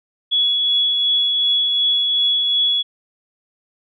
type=tone with tremolo; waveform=sine; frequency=3376 Hz; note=G#7; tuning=28 cents sharp; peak=-13 dBFS; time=0.31-2.83 s; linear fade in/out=20 ms; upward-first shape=triangle; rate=2.7 Hz; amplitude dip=30%; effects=none